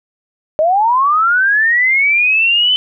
sine linear sweep, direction up, 599 to 3055 Hz, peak -9 dBFS, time 0.59-2.76 s, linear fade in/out 0 ms, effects none

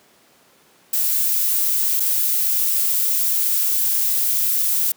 violet noise with dropouts, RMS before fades -19 dBFS, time 0.93-4.92 s, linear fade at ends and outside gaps 5 ms, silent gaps 1.998-2.002 s, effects pink hiss -54 dBFS RMS until 4.96 s + high-pass 200 Hz 12 dB/octave

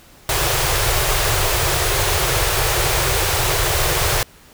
pink band-stop noise, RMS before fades -18 dBFS, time 0.29-4.23 s, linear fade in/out 2 ms, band 150 to 340 Hz, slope 96 dB/octave, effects pink hiss -47 dBFS RMS until 4.53 s

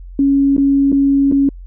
sine tone with dropouts, 277.2 Hz, C#4, in tune, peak -9 dBFS, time 0.19-1.49 s, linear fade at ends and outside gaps 2 ms, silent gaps 0.566-0.579 / 0.919-0.926 / 1.315-1.322 s, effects added 44 Hz sine -30 dBFS peak until 1.66 s

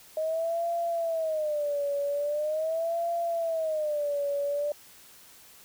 sine tone with vibrato, 622.3 Hz, D#5, in tune, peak -26 dBFS, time 0.17-4.72 s, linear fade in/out 2 ms, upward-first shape sine, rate 0.42 Hz, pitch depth 160 cents each way, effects white hiss -53 dBFS RMS until 5.64 s

